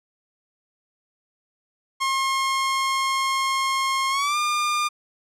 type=tone with pitch glide; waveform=sawtooth; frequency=1073 to 1204.4 Hz; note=C6 to D6; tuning=+43 to +43 cents; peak=-17 dBFS; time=2-4.89 s; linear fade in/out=20 ms; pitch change=+200 cents; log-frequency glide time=4.1-4.37 s; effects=low-pass 9000 Hz 12 dB/octave